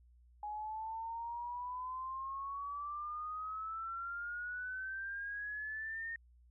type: exponential sweep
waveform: sine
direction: up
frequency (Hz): 833 to 1844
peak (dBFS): -39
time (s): 0.43-6.16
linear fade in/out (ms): 2
effects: added 60 Hz sine -61 dBFS peak until 6.5 s